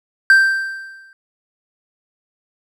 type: tone with exponential decay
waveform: triangle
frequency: 1568 Hz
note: G6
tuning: in tune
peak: -3 dBFS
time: 0.3-1.13 s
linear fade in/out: 1 ms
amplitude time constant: 180 ms
effects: none